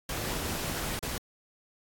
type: noise with dropouts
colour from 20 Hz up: pink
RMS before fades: -34 dBFS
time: 0.09-1.18 s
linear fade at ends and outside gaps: 2 ms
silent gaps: 0.992-1.027 s
effects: AAC 64 kbps